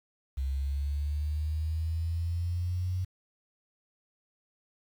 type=linear sweep; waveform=sine; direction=up; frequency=66.2 to 92.5 Hz; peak=-28 dBFS; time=0.37-3.05 s; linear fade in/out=10 ms; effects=9-bit